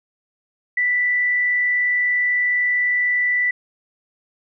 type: tone with frequency modulation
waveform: sine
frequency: 1975.5 Hz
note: B6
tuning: in tune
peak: -16 dBFS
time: 0.77-3.51 s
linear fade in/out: 5 ms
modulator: 61.9 Hz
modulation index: 0.3
effects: none